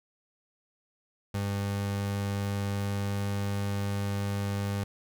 30% pulse tone, 100.3 Hz, G2, 40 cents sharp, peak -26 dBFS, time 1.34-4.84 s, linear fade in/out 5 ms, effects none

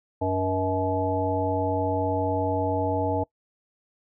harmonic tone with a mistuned harmonic, 95.1 Hz, F#2, 48 cents sharp, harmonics 1 / 3 / 5 / 7 / 9, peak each -29 / -29 / -29 / -29 / -29 dBFS, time 0.21-3.24 s, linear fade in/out 10 ms, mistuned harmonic 7, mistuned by -69 cents, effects noise-tail reverb RT60 0.1 s tail -23 dB re dry

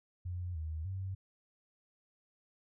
sine tone with pitch steps, 89.1 / 78.9 / 95.2 Hz, F2 / D#2 / F#2, +35 / +25 / +50 cents, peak -36 dBFS, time 0.25-1.15 s, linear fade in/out 10 ms, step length 300 ms, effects none

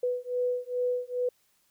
sine beating tone pair, 493.9 / 496.3 Hz, B4 / B4, 0 / +8 cents, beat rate 2.4 Hz, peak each -30 dBFS, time 0.03-1.29 s, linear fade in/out 5 ms, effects white hiss -69 dBFS RMS until 1.7 s

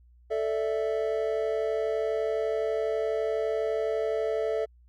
triangle chord, A suspended fourth, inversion none, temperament equal, 440 / 587.3 / 659.3 Hz, A4 / D5 / E5, 0 / 0 / 0 cents, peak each -26 / -31 / -29 dBFS, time 0.3-4.66 s, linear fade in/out 20 ms, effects added 60 Hz sine -54 dBFS peak until 4.88 s + Opus 48 kbps

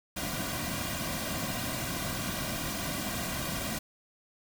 pink noise with comb filter, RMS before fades -34 dBFS, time 0.16-3.79 s, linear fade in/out 10 ms, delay 2.3 ms, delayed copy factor -0.75, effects none

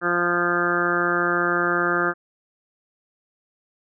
harmonic tone with a mistuned harmonic, 174.61 Hz, F3, in tune, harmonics 1 / 2 / 3 / 4 / 5 / 6 / 7 / 8 / 9 / 10, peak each -32 / -25 / -30 / -31 / -36 / -36 / -25 / -26 / -25 / -32 dBFS, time 0.01-2.14 s, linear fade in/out 50 ms, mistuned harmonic 10, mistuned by -37 cents, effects none

